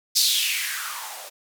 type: noise with band-pass filter sweep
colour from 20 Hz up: violet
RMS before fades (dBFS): -25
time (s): 0.15-1.3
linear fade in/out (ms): 20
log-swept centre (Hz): 4900 to 570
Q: 4.1
effects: none